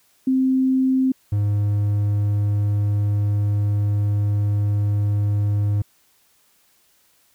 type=tone pair in turn; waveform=sine / triangle; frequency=261.6 / 102.86 Hz; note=C4 / G#2; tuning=0 / -16 cents; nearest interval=octave + major third; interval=1616 cents; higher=first; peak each=-15 dBFS; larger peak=neither; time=0.27-1.12 / 1.32-5.82 s; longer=second; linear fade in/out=5 ms; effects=white hiss -60 dBFS RMS until 7.34 s